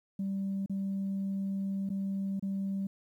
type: tone with dropouts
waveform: sine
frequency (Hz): 195.1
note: G3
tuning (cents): -8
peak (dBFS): -29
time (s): 0.19-2.87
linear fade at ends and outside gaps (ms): 5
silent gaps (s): 0.661-0.696 / 1.892-1.901 / 2.396-2.425
effects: tanh soft clip ceiling -28 dBFS + 11-bit